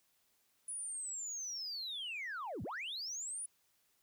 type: linear two-way sweep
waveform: sine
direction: down then up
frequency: 9956 to 73 to 9956 Hz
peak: -38 dBFS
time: 0.68-3.46 s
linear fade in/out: 5 ms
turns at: 2.63 s
effects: tanh soft clip ceiling -37 dBFS + white hiss -75 dBFS RMS until 4.02 s